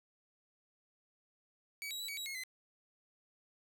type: tone with pitch steps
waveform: sawtooth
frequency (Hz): 2274 / 3855 / 3939 / 2260 / 3866 / 2164 / 2041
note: C#7 / B7 / B7 / C#7 / B7 / C#7 / C7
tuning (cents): +44 / -43 / -5 / +33 / -38 / -42 / -44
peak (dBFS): -37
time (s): 1.82-2.436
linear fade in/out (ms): 0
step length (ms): 88
effects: none